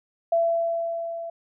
sine tone with level ramp, 671 Hz, E5, 31 cents sharp, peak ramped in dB -17 to -31 dBFS, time 0.32-1.3 s, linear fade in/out 5 ms, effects none

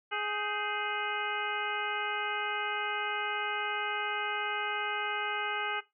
harmonic tone with a mistuned harmonic, 417.2 Hz, G#4, 8 cents sharp, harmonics 1 / 2 / 3 / 4 / 5 / 6 / 7, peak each -41 / -37 / -37 / -37 / -39 / -41 / -41 dBFS, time 0.11-5.81 s, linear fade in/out 20 ms, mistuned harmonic 4, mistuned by -120 cents, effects noise-tail reverb RT60 0.2 s tail -17 dB re dry

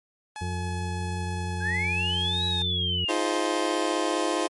sawtooth tone, 850 Hz, G#5, 40 cents sharp, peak -31 dBFS, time 0.36-2.62 s, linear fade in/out 0 ms
harmonic tone, 89.4 Hz, F2, 41 cents sharp, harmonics 1 / 2 / 4 / 5, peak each -29 / -35 / -41 / -43 dBFS, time 0.41-3.05 s, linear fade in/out 5 ms
sine linear two-way sweep, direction up then down, 1568 to 3900 to 2716 Hz, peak -25 dBFS, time 1.6-3.13 s, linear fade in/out 50 ms, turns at 2.45 s
25% pulse chord, F minor seventh, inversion third, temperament just, 314.3 / 349.2 / 419.1 / 523.8 Hz, Eb4 / F4 / Ab4 / C5, +18 / 0 / +16 / +2 cents, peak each -25 / -25 / -28 / -27 dBFS, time 3.08-4.48 s, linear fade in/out 20 ms
effects MP3 48 kbps

